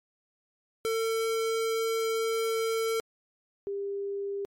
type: tone pair in turn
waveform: square / sine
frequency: 450.3 / 399.2 Hz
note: A4 / G4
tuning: +40 / +32 cents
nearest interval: major second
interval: 208 cents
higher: first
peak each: -27 / -30 dBFS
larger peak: first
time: 0.85-3 / 3.67-4.45 s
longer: first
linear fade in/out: 0 ms
effects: MP3 64 kbps